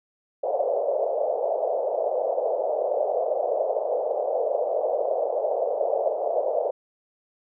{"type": "band-pass noise", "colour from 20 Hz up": "white", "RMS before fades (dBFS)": -25, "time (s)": [0.43, 6.71], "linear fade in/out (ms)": 10, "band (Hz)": [490, 660], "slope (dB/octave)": 48, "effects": []}